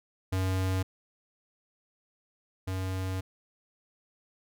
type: tone pair in turn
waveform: square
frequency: 94 / 94 Hz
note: F#2 / F#2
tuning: +28 / +28 cents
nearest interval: unison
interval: 0 cents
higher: neither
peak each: -27 / -31 dBFS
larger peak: first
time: 0.32-0.83 / 2.67-3.21 s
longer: second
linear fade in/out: 10 ms
effects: none